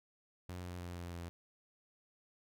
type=tone with pitch steps; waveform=sawtooth; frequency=89.9 / 88.87 / 87.85 / 86.84 / 85.84 Hz; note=F#2 / F2 / F2 / F2 / F2; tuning=-49 / +31 / +11 / -9 / -29 cents; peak=-39 dBFS; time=0.49-1.29 s; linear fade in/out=0 ms; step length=160 ms; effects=none